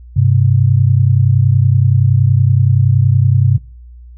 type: tone pair together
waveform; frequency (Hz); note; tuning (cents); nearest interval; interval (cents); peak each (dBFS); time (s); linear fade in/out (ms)
sine; 100 / 130.65; G2 / C3; +35 / -2; perfect fourth; 463; -10; 0.16-3.58; 10
effects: noise-tail reverb RT60 0.4 s tail -26 dB re dry + added 60 Hz sine -33 dBFS peak until 4.17 s